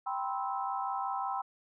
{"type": "chord", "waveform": "sine", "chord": "C major seventh", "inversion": "second", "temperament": "just", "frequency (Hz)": [784.9, 981.1, 1046.5, 1308.1], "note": ["G5", "B5", "C6", "E6"], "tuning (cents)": [2, -12, 0, -14], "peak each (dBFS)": [-35, -38, -38, -39], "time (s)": [0.06, 1.42], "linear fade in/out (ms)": 10, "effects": []}